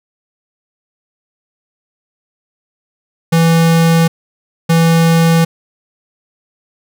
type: tone pair in turn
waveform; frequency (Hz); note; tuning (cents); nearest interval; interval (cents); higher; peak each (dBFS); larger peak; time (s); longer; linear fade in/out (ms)
square; 165.3 / 165.3; E3 / E3; +5 / +5; unison; 0; neither; -8; neither; 3.32-4.08 / 4.69-5.45; neither; 10
effects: none